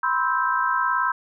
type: chord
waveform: sine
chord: C major seventh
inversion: third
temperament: equal with one note detuned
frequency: 987.8 / 1046.5 / 1306.4 / 1568 Hz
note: B5 / C6 / E6 / G6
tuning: 0 / 0 / -16 / 0 cents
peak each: -25 dBFS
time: 0.03-1.12 s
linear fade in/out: 5 ms
effects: none